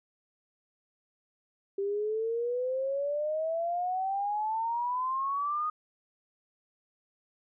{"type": "exponential sweep", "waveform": "sine", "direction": "up", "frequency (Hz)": [392, 1244.5], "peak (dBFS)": -28, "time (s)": [1.78, 5.7], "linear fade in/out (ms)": 5, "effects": []}